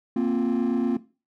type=chord; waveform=triangle; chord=Bb suspended second; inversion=none; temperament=equal; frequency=233.1 / 261.6 / 349.2 Hz; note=Bb3 / C4 / F4; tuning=0 / 0 / 0 cents; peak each=-21 / -22 / -25 dBFS; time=0.16-0.97 s; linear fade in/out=5 ms; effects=noise-tail reverb RT60 0.3 s tail -17 dB re dry + tanh soft clip ceiling -15 dBFS